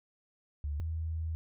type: tone pair in turn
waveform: sine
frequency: 73 / 80.64 Hz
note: D2 / E2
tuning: -10 / -38 cents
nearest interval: major second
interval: 172 cents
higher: second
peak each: -32 / -32 dBFS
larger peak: neither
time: 0.64-0.8 / 0.8-1.35 s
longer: second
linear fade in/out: 0 ms
effects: none